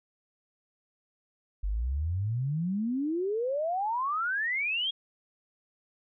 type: exponential sweep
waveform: sine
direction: up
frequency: 46.25 to 3322 Hz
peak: -27 dBFS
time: 1.63-4.91 s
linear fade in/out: 10 ms
effects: none